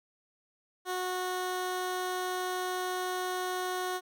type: tone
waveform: 15% pulse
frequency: 366.4 Hz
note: F#4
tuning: 17 cents flat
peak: -25 dBFS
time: 0.85-4.01 s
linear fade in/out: 50 ms
effects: none